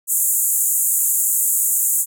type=band-pass noise; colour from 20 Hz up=pink; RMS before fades=-18 dBFS; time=0.07-2.06 s; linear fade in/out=50 ms; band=6900 to 16000 Hz; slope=96 dB/octave; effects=none